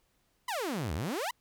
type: exponential two-way sweep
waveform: sawtooth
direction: down then up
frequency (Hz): 1046.5 to 69 to 1046.5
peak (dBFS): -28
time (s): 0.48-1.31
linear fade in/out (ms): 5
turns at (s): 0.94
effects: pink hiss -73 dBFS RMS until 1.4 s